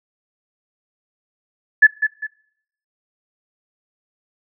sine tone with echo, 1724 Hz, A6, 36 cents flat, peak -4 dBFS, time 1.82-1.87 s, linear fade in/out 10 ms, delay 200 ms, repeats 2, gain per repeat -9 dB, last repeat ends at 2.27 s, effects noise-tail reverb RT60 0.7 s tail -22 dB re dry

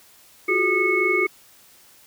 sine tone cluster, 349 / 373 / 423.3 / 1218 / 2195 Hz, F4 / F#4 / G#4 / D#6 / C#7, -1 / +14 / +33 / -37 / -18 cents, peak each -27 / -23 / -27 / -28 / -20 dBFS, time 0.48-1.27 s, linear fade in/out 10 ms, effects white hiss -52 dBFS RMS until 2.06 s

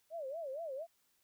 sine tone with vibrato, 595 Hz, D5, 22 cents sharp, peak -39 dBFS, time 0.1-0.87 s, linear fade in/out 50 ms, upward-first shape sine, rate 4.3 Hz, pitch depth 230 cents each way, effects white hiss -75 dBFS RMS until 1.23 s

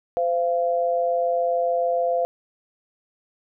sine tone pair together, 514 / 687.1 Hz, C5 / F5, -31 / -28 cents, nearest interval perfect fourth, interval 503 cents, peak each -22 dBFS, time 0.17-2.25 s, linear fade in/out 0 ms, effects none

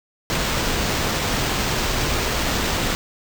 pink noise with sample-and-hold, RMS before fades -22 dBFS, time 0.3-2.95 s, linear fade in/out 0 ms, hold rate 11025 Hz, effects none

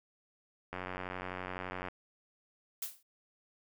click train, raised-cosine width 0.5 ms, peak -24 dBFS, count 107, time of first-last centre 0.73-1.885 s, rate 91.8 Hz
blue noise with exponential decay, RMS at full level -34 dBFS, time 2.82-3.03 s, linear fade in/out 5 ms, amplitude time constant 45 ms
effects none

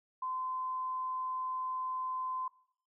sine tone, 1029 Hz, C6, 29 cents flat, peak -34 dBFS, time 0.22-2.48 s, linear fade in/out 5 ms, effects noise-tail reverb RT60 0.6 s tail -18 dB re dry

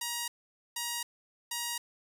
5% pulse tone bursts, 949 Hz, A#5, 31 cents sharp, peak -21 dBFS, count 3, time 0.01-1.78 s, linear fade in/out 5 ms, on 270 ms, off 480 ms, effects none

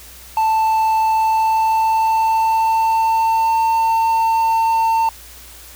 triangle tone with pitch glide, 883 to 901.6 Hz, A5 to A5, +6 to +42 cents, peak -11 dBFS, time 0.37-5.09 s, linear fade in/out 2 ms, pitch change +36 cents, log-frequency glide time 1.08-3.86 s, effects added 60 Hz sine -43 dBFS peak until 5.75 s + white hiss -40 dBFS RMS until 5.75 s

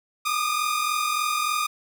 sawtooth tone pair together, 1198 / 1241.4 Hz, D6 / D#6, +34 / -4 cents, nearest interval minor second, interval 62 cents, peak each -22 dBFS, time 0.25-1.67 s, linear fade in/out 10 ms, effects none

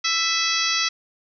harmonic tone with a mistuned harmonic, 663 Hz, E5, 10 cents sharp, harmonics 2 / 3 / 4 / 5 / 6 / 7 / 8 / 9, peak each -28 / -28 / -28 / -28 / -28 / -28 / -28 / -28 dBFS, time 0.04-0.89 s, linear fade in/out 10 ms, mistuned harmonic 4, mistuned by -42 cents, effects none

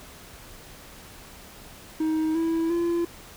triangle tone with pitch steps, 315.2 / 328.2 / 341.7 Hz, D#4 / E4 / F4, +23 / -8 / -38 cents, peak -20 dBFS, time 2-3.05 s, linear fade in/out 5 ms, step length 350 ms, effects pink hiss -46 dBFS RMS until 3.36 s

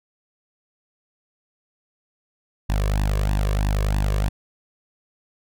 sawtooth tone with flanger, 50.6 Hz, G#1, 44 cents flat, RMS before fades -21 dBFS, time 2.69-4.29 s, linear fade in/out 10 ms, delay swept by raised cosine 1.1 to 1.82 ms, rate 3.1 Hz, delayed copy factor +0.9, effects none

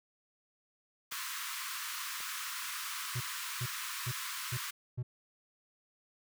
pink high-pass noise, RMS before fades -40 dBFS, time 1.11-4.71 s, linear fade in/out 10 ms, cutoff 1000 Hz, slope 96 dB/octave
clicks, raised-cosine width 0.5 ms, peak -36 dBFS, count 2, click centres 1.123 / 2.205 s
triangle tone bursts, 123.5 Hz, B2, in tune, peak -31 dBFS, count 5, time 3.15-5.03 s, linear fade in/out 10 ms, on 56 ms, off 400 ms
effects none

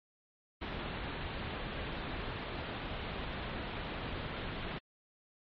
pink low-pass noise, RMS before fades -40 dBFS, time 0.61-4.79 s, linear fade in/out 10 ms, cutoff 3800 Hz, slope 48 dB/octave, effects MP3 32 kbps

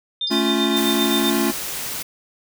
sine tone with tremolo, 3600 Hz, A7, 39 cents sharp, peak -19 dBFS, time 0.21-1.3 s, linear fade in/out 2 ms, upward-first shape triangle, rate 7.7 Hz, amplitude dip 85%
sine tone with exponential decay, 4978 Hz, D#8, in tune, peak -23 dBFS, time 0.27-0.67 s, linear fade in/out 2 ms, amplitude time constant 86 ms
square chord, A augmented, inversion none, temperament equal with one note detuned, 220 / 279.1 / 349.2 Hz, A3 / C#4 / E#4, 0 / +12 / 0 cents, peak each -23 dBFS, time 0.3-1.52 s, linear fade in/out 20 ms
white noise, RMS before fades -28 dBFS, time 0.76-2.03 s, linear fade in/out 10 ms
effects none

